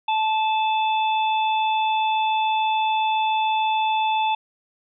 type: harmonic tone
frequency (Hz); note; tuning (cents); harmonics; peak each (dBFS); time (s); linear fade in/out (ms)
873; A5; -14; 1 / 3 / 4; -19 / -29 / -31; 0.08-4.35; 5
effects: none